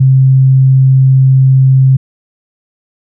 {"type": "tone", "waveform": "sine", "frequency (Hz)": 132.5, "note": "C3", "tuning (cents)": 22, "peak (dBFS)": -3, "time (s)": [0, 1.97], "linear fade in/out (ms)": 10, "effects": []}